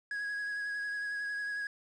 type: tone with vibrato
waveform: triangle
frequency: 1661.2 Hz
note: G#6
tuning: in tune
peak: -32 dBFS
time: 0.11-1.67 s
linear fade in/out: 2 ms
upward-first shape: triangle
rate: 11 Hz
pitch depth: 22 cents each way
effects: resampled to 22050 Hz + 10-bit